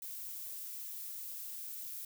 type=noise; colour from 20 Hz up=violet; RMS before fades=-44 dBFS; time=0.02-2.05 s; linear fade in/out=2 ms; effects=none